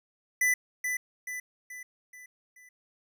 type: tone with echo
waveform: square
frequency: 1994 Hz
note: B6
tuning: 16 cents sharp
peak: -23 dBFS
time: 0.41-0.54 s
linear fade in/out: 5 ms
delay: 430 ms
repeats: 5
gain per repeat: -6 dB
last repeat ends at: 2.69 s
effects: none